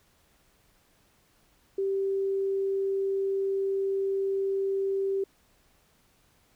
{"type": "tone", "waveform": "sine", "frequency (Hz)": 390, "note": "G4", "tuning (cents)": -9, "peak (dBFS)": -25, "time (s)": [1.78, 5.24], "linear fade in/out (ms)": 5, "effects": ["pink hiss -65 dBFS RMS until 6.55 s"]}